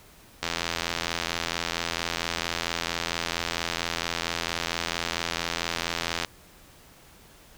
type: click train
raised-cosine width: 0.2 ms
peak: -9 dBFS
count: 492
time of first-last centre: 0.43-6.248 s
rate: 84.4 Hz
effects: pink hiss -53 dBFS RMS until 7.57 s